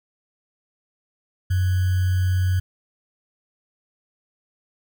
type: tone with sample-and-hold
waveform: sine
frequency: 92 Hz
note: F#2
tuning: 9 cents flat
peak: -17 dBFS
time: 1.5-2.6 s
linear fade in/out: 10 ms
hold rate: 1575 Hz
effects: none